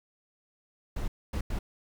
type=noise bursts at uneven times; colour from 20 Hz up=brown; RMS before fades=-31 dBFS; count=3; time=0.96-1.08 / 1.33-1.41 / 1.5-1.59 s; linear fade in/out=5 ms; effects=none